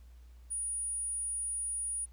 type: tone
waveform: sine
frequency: 9620 Hz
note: D9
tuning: 41 cents sharp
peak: -33 dBFS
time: 0.5-2.06 s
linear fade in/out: 20 ms
effects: added 60 Hz sine -51 dBFS peak until 2.12 s + pink hiss -70 dBFS RMS until 2.12 s